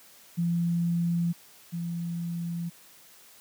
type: tone pair in turn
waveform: sine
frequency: 170.9 / 170.24 Hz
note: F3 / F3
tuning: -37 / -44 cents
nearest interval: unison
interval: 7 cents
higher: first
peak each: -23 / -29 dBFS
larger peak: first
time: 0.37-1.33 / 1.72-2.7 s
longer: second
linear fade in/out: 20 ms
effects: white hiss -54 dBFS RMS until 3.4 s + high-pass 100 Hz 12 dB/octave